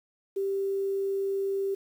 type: tone with quantisation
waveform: sine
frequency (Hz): 392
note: G4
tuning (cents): 0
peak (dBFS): -26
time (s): 0.36-1.75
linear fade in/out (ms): 10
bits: 9
effects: none